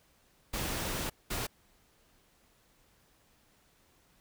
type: noise bursts at uneven times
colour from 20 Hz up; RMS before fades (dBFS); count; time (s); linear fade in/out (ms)
pink; -35; 2; 0.53-1.1 / 1.3-1.47; 10
effects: pink hiss -67 dBFS RMS until 4.2 s